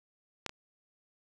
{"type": "clicks", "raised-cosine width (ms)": 0.2, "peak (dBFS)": [-16, -25], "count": 2, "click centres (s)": [0.463, 0.494], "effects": []}